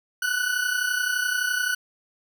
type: tone pair together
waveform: 40% pulse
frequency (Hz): 1468.3 / 1500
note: F#6 / F#6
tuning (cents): -14 / +23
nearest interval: unison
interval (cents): 37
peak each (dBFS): -25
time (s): 0.22-1.75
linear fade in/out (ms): 5
effects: none